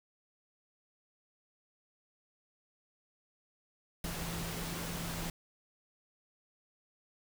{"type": "tone in noise", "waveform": "sine", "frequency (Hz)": 168.1, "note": "E3", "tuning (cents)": 34, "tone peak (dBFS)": -42, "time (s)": [4.04, 5.3], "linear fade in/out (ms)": 2, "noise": "pink", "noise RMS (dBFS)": -40, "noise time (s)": [4.04, 5.3], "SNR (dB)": -5, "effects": []}